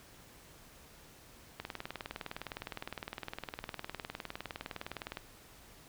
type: click train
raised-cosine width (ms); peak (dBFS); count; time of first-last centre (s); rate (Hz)
0.3; -23; 71; 1.6-5.171; 19.6
effects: pink hiss -57 dBFS RMS until 5.88 s